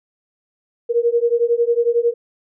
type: beating tone pair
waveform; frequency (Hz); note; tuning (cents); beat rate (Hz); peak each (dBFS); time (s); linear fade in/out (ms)
sine; 466.2 / 477.2; A#4 / A#4; 0 / +41; 11; -17; 0.89-2.14; 20
effects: none